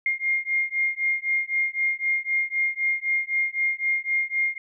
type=beating tone pair; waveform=sine; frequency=2122 / 2125.9 Hz; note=C7 / C7; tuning=+24 / +27 cents; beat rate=3.9 Hz; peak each=-25 dBFS; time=0.06-4.58 s; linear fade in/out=2 ms; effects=none